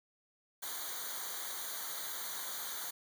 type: noise with comb filter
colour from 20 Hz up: white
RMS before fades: -41 dBFS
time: 0.62-2.91 s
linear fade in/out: 10 ms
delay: 0.38 ms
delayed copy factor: -1
effects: none